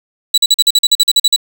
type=tone bursts; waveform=35% pulse; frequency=3936 Hz; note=B7; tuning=7 cents flat; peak=-4 dBFS; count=13; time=0.34-1.362 s; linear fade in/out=5 ms; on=38 ms; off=44 ms; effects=none